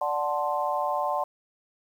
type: chord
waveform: sine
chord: D dominant seventh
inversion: none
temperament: equal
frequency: 587.3 / 740 / 880 / 1046.5 Hz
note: D5 / F#5 / A5 / C6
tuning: 0 / 0 / 0 / 0 cents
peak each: -30 dBFS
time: 0.01-1.24 s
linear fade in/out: 5 ms
effects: 9-bit